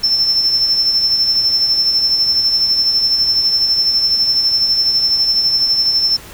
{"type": "tone with tremolo", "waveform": "sine", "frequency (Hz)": 5340, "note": "E8", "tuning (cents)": 22, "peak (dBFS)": -8, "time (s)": [0.03, 6.17], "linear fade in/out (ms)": 10, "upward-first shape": "sine", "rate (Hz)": 12, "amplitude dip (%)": 50, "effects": ["tanh soft clip ceiling -7 dBFS", "pink hiss -36 dBFS RMS until 6.33 s"]}